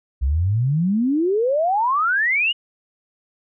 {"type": "exponential sweep", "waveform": "sine", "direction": "up", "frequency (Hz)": [61.74, 2960], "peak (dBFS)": -16, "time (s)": [0.21, 2.53], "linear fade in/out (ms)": 20, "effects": []}